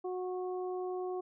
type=harmonic tone; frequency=366.1 Hz; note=F#4; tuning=18 cents flat; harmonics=1 / 2 / 3; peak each=-35 / -42 / -49 dBFS; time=0.04-1.21 s; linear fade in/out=10 ms; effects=none